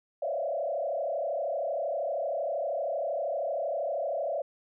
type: tone with frequency modulation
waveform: sine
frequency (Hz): 615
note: D#5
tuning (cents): -20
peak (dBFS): -28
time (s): 0.22-4.42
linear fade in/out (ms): 5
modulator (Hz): 32.8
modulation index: 2.3
effects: none